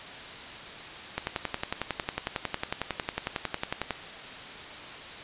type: click train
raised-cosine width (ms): 0.3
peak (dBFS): -12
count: 31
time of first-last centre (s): 1.18-3.907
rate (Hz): 11
effects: white hiss -41 dBFS RMS until 5.23 s + resampled to 8000 Hz